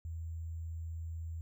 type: tone with sample-and-hold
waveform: sine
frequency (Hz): 82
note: E2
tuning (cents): -9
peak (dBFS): -38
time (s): 0.05-1.41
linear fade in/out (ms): 0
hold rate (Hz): 7350
effects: none